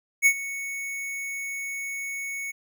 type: tone with ADSR envelope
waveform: square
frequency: 2217 Hz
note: C#7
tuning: in tune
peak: -14 dBFS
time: 0.22-2.52 s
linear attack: 41 ms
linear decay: 70 ms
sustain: -17 dB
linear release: 17 ms
effects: none